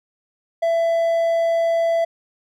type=tone; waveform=triangle; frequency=667 Hz; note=E5; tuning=20 cents sharp; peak=-14 dBFS; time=0.62-2.05 s; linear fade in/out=10 ms; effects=none